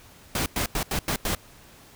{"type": "noise bursts at uneven times", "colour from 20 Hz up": "pink", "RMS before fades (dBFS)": -26, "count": 6, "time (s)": [[0.35, 0.46], [0.56, 0.66], [0.75, 0.83], [0.91, 0.99], [1.08, 1.16], [1.25, 1.35]], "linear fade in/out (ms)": 2, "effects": ["pink hiss -51 dBFS RMS until 1.95 s"]}